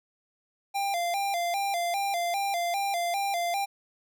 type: tone with vibrato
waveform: square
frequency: 742 Hz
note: F#5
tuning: 5 cents sharp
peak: -27 dBFS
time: 0.74-3.66 s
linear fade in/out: 20 ms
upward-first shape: square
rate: 2.5 Hz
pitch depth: 120 cents each way
effects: none